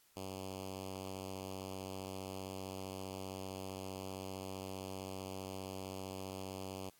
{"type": "tone with notch filter", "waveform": "5% pulse", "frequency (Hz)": 95.3, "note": "G2", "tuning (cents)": -48, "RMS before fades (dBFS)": -45, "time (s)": [0.16, 6.9], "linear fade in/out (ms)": 10, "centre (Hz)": 1500, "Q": 0.77, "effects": ["white hiss -69 dBFS RMS until 6.99 s", "AAC 64 kbps"]}